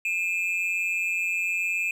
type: tone pair together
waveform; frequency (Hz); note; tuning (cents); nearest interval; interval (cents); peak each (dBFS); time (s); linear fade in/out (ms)
triangle; 2425 / 2606; D#7 / E7; -45 / -20; minor second; 125; -26 / -25; 0.05-1.91; 2
effects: none